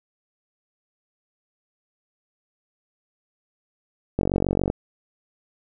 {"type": "click train", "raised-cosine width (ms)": 2, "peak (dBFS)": -8, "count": 25, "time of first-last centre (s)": [4.19, 4.701], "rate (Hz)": 47, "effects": []}